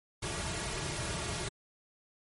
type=noise with comb filter; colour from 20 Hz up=pink; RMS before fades=-36 dBFS; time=0.22-1.49 s; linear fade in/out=10 ms; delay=3.9 ms; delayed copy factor=-0.75; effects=MP3 48 kbps